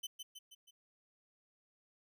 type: tone with echo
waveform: sawtooth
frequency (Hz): 3045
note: F#7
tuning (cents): +49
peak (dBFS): -36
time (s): 0.03-0.07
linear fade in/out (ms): 10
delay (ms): 160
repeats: 4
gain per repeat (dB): -5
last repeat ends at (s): 0.71
effects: none